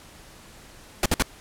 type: noise bursts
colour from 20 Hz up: pink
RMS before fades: -20 dBFS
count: 3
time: 1.03-1.224 s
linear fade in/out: 2 ms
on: 28 ms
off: 55 ms
effects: pink hiss -48 dBFS RMS until 1.4 s + low-pass 12000 Hz 12 dB/octave